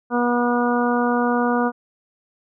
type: harmonic tone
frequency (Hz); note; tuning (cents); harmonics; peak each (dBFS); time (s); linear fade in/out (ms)
241.9; B3; -36; 1 / 2 / 3 / 4 / 5 / 6; -20 / -23 / -25 / -26 / -27 / -28; 0.1-1.72; 50
effects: none